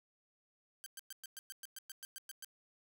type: tone bursts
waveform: 5% pulse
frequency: 1568 Hz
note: G6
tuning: in tune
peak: -34 dBFS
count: 13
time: 0.84-2.446 s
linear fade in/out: 0 ms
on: 22 ms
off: 110 ms
effects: none